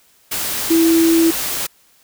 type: tone in noise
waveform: sine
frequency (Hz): 329.6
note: E4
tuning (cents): 0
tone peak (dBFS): -10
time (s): 0.7-1.31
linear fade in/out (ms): 10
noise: white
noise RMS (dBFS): -22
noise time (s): 0.31-1.67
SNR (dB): +9
effects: white hiss -54 dBFS RMS until 2.03 s